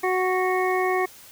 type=harmonic tone with a mistuned harmonic; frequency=370 Hz; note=F#4; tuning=in tune; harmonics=1 / 2 / 3 / 5 / 6; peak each=-23 / -26 / -28 / -30 / -31 dBFS; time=0.03-1.06 s; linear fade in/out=10 ms; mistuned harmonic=6; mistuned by=-18 cents; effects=white hiss -47 dBFS RMS until 1.31 s